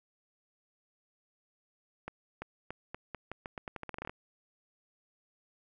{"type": "accelerating click train", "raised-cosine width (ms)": 0.5, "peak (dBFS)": -24, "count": 18, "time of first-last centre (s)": [2.08, 4.095], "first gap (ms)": 340, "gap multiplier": 0.84, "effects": []}